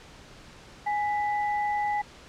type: tone pair together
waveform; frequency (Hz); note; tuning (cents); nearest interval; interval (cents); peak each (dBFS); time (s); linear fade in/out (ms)
sine; 831 / 1979.3; G#5 / B6; +1 / +3; octave + minor third; 1502; -25 / -34; 0.86-2.02; 10
effects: pink hiss -49 dBFS RMS until 2.28 s + low-pass 6000 Hz 12 dB/octave